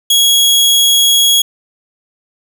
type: tone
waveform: sawtooth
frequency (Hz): 3322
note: G#7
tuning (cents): 0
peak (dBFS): -4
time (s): 0.1-1.42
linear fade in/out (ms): 5
effects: none